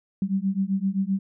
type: beating tone pair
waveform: sine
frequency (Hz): 190 / 197.7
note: F#3 / G3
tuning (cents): +46 / +15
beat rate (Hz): 7.7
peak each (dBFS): -25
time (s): 0.22-1.19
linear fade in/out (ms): 2
effects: none